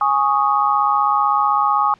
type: chord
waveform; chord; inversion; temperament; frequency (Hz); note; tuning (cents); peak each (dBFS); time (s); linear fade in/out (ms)
sine; Ab suspended fourth; none; equal; 830.6 / 1108.7 / 1244.5; Ab5 / Db6 / Eb6; 0 / 0 / 0; -18; 0.01-1.94; 2
effects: pink hiss -52 dBFS RMS until 1.99 s + low-pass 4000 Hz 12 dB/octave